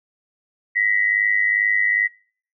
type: tone pair together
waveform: sine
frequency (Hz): 1905.6 / 2008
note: A#6 / B6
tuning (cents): +38 / +28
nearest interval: minor second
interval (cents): 90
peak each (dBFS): -19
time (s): 0.75-2.08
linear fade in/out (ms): 20
effects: noise-tail reverb RT60 0.5 s tail -25 dB re dry